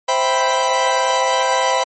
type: chord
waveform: 40% pulse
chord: C major seventh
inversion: none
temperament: equal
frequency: 523.3 / 659.3 / 784 / 987.8 Hz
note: C5 / E5 / G5 / B5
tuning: 0 / 0 / 0 / 0 cents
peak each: -19 / -22 / -21 / -17 dBFS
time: 0.08-1.84 s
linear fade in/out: 10 ms
effects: MP3 32 kbps